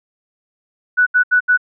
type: tone bursts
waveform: sine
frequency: 1480 Hz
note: F#6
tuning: in tune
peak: -9 dBFS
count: 4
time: 0.97-1.576 s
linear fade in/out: 20 ms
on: 96 ms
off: 74 ms
effects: none